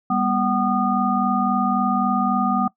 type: tone cluster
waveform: sine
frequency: 198.9 / 242.6 / 754 / 1223 Hz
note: G3 / B3 / F#5 / D#6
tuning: +25 / -31 / +32 / -30 cents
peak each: -23 dBFS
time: 0.1-2.68 s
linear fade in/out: 5 ms
effects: noise-tail reverb RT60 0.1 s tail -20 dB re dry